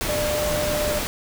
sine tone in noise, 598 Hz, D5, 31 cents sharp, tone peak -23 dBFS, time 0.09-0.99 s, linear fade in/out 0 ms, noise pink, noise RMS -26 dBFS, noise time 0.01-1.07 s, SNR 0 dB, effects none

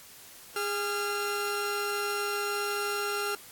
sawtooth tone pair together, 410 / 1379.9 Hz, G#4 / F6, -22 / -21 cents, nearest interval octave + major sixth, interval 2101 cents, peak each -28 dBFS, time 0.56-3.35 s, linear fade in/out 2 ms, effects white hiss -50 dBFS RMS until 3.51 s + AAC 64 kbps

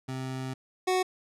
25% pulse tone pair in turn, 130.81 / 370 Hz, C3 / F#4, 0 / 0 cents, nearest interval octave + tritone, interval 1800 cents, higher second, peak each -29 / -20 dBFS, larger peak second, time 0.08-0.54 / 0.87-1.03 s, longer first, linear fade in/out 10 ms, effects low-pass 10000 Hz 12 dB/octave

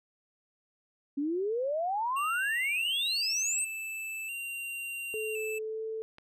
sine exponential sweep, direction up, 273.4 to 8630 Hz, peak -28 dBFS, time 1.17-3.65 s, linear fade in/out 10 ms
square tone with vibrato, 2700 Hz, E7, 41 cents sharp, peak -36 dBFS, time 2.16-5.59 s, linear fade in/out 10 ms, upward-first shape square, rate 0.47 Hz, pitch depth 42 cents each way
sine tone with pitch glide, 434.7 to 442 Hz, A4 to A4, -21 to +8 cents, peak -33 dBFS, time 5.14-6.02 s, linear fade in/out 0 ms, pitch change +29 cents, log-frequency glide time 5.58-5.83 s
click, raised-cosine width 0.3 ms, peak -34 dBFS, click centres 6.184 s
effects none

